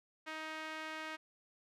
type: tone with band-pass filter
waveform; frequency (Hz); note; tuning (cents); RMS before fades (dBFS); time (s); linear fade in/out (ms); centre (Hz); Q
sawtooth; 314.1; D#4; +16; -44; 0.26-1.17; 20; 1900; 1.2
effects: none